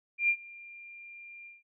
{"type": "tone with ADSR envelope", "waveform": "sine", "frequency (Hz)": 2391, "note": "D7", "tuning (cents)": 30, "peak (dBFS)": -21, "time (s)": [0.18, 1.63], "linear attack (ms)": 110, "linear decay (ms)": 69, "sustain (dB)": -24, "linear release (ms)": 170, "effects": []}